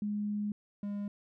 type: tone pair in turn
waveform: sine / triangle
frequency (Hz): 207.7 / 203.5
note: G#3 / G#3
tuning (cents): 0 / -35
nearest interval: unison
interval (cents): 35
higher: first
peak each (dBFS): -31 / -32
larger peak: first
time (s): 0.02-0.52 / 0.83-1.08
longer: first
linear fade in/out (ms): 2
effects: none